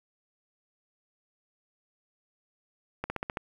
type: slowing click train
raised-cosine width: 0.5 ms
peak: -17 dBFS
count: 6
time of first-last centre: 3.04-3.372 s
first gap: 60 ms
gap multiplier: 1.05
effects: 8-bit